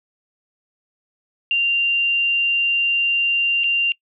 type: tone with dropouts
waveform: sine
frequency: 2780 Hz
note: F7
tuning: 9 cents flat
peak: -15 dBFS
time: 1.51-3.92 s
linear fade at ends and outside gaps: 1 ms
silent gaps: 3.636-3.641 s
effects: noise-tail reverb RT60 0.1 s tail -25 dB re dry